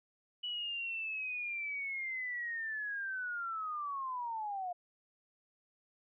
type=linear sweep; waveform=sine; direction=down; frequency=2960 to 700 Hz; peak=-36 dBFS; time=0.43-4.73 s; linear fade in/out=10 ms; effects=none